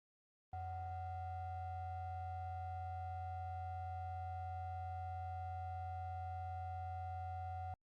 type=ring-modulated tone; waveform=triangle; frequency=327.7 Hz; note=E4; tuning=10 cents flat; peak=-37 dBFS; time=0.53-7.74 s; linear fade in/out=2 ms; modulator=416 Hz; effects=Opus 32 kbps